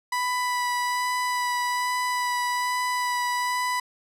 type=tone with vibrato; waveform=30% pulse; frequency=988 Hz; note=B5; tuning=in tune; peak=-21 dBFS; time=0.12-3.8 s; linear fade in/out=5 ms; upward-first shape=sine; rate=1.2 Hz; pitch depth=11 cents each way; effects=low-pass 12000 Hz 12 dB/octave